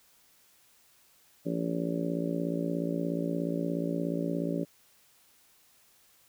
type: harmonic tone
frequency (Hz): 56.9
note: A#1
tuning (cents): -41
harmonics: 3 / 4 / 5 / 6 / 7 / 8 / 9 / 10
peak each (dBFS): -33 / -39 / -33 / -41 / -38 / -44 / -44 / -38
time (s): 1.45-4.65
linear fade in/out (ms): 20
effects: white hiss -63 dBFS RMS until 6.28 s